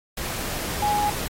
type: tone in noise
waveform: sine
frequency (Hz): 830.6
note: G#5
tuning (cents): 0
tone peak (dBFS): -20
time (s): 0.82-1.1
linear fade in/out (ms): 5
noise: pink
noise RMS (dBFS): -30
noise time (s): 0.17-1.28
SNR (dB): +7
effects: AAC 48 kbps